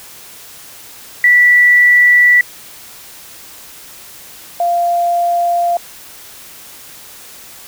sine tone pair in turn, 1959 / 693.9 Hz, B6 / F5, -15 / -11 cents, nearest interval octave + tritone, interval 1796 cents, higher first, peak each -5 / -11 dBFS, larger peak first, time 1.24-2.41 / 4.6-5.77 s, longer neither, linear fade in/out 2 ms, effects white hiss -36 dBFS RMS until 7.67 s

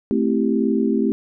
sine chord, A minor seventh, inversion none, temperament equal, 220 / 261.6 / 329.6 / 392 Hz, A3 / C4 / E4 / G4, 0 / 0 / 0 / 0 cents, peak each -20 / -21 / -24 / -23 dBFS, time 0.11-1.12 s, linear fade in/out 0 ms, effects none

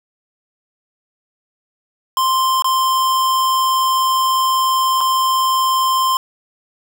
square tone with dropouts, 1046.5 Hz, C6, in tune, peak -14 dBFS, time 2.17-6.17 s, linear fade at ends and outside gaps 1 ms, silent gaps 2.622-2.644 / 5.007-5.011 s, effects none

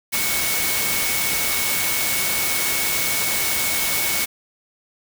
sine tone in noise, 2218 Hz, C#7, in tune, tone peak -27 dBFS, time 0.12-4.26 s, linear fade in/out 20 ms, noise white, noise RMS -22 dBFS, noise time 0.12-4.26 s, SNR -8 dB, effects none

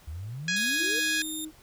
sine exponential sweep, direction up, 71.1 to 493.9 Hz, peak -34 dBFS, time 0.07-1 s, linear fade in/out 10 ms
harmonic tone, 830.6 Hz, G#5, in tune, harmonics 2 / 3 / 4 / 5 / 6 / 7 / 8 / 9, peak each -28 / -32 / -34 / -36 / -38 / -39 / -40 / -41 dBFS, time 0.48-1.22 s, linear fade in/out 2 ms
10% pulse tone with pitch glide, 3729 to 3648 Hz, A#7 to A#7, 0 to -38 cents, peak -27 dBFS, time 0.56-1.45 s, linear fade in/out 5 ms, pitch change -38 cents, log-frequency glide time 0.95-1.05 s
sine tone, 312.1 Hz, D#4, 5 cents sharp, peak -36 dBFS, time 0.76-1.52 s, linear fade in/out 50 ms
effects pink hiss -56 dBFS RMS until 1.62 s

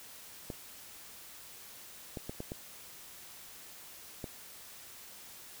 clicks, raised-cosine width 2 ms, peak -25 dBFS, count 6, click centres 0.502 / 2.172 / 2.295 / 2.404 / 2.519 / 4.242 s, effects white hiss -51 dBFS RMS until 5.6 s

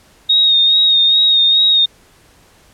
sine tone with vibrato, 3729 Hz, A#7, in tune, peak -8 dBFS, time 0.29-1.86 s, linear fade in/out 10 ms, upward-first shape sine, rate 2.4 Hz, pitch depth 34 cents each way, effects pink hiss -49 dBFS RMS until 2.73 s + low-pass 12000 Hz 12 dB/octave

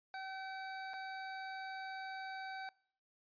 25% pulse tone with dropouts, 766 Hz, G5, 40 cents flat, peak -39 dBFS, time 0.14-2.69 s, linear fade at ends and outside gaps 1 ms, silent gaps 0.935-0.939 s, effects noise-tail reverb RT60 0.6 s tail -24 dB re dry + resampled to 11025 Hz

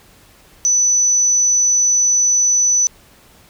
sine tone, 5980 Hz, F#8, 17 cents sharp, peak -11 dBFS, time 0.65-2.87 s, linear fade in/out 0 ms, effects pink hiss -48 dBFS RMS until 3.49 s

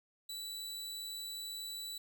sawtooth tone, 3951 Hz, B7, in tune, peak -38 dBFS, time 0.29-1.98 s, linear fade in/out 5 ms, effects none

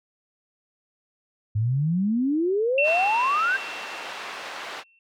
sine exponential sweep, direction up, 101.9 to 1611 Hz, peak -20 dBFS, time 1.55-3.57 s, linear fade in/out 10 ms
sine tone with exponential decay, 2700 Hz, E7, 41 cents sharp, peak -19 dBFS, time 2.78-4.99 s, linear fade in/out 2 ms, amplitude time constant 480 ms
pink band-pass noise, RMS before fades -36 dBFS, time 2.83-4.84 s, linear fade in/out 50 ms, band 700 to 3400 Hz, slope 12 dB/octave
effects none

